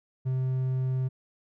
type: tone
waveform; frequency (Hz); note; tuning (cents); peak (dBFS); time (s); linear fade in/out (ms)
triangle; 129.8; C3; -13; -23; 0.25-1.09; 20
effects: none